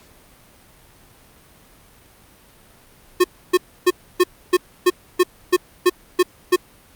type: tone bursts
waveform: square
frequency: 361.1 Hz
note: F#4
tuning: 42 cents flat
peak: -11 dBFS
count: 11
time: 3.2-6.562 s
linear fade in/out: 10 ms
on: 42 ms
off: 290 ms
effects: pink hiss -50 dBFS RMS until 6.95 s + Opus 48 kbps